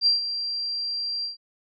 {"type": "tone with ADSR envelope", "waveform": "sine", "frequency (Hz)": 4733, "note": "D8", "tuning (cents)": 13, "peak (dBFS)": -15, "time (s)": [0.01, 1.37], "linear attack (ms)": 54, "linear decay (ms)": 140, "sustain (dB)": -11, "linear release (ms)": 130, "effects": []}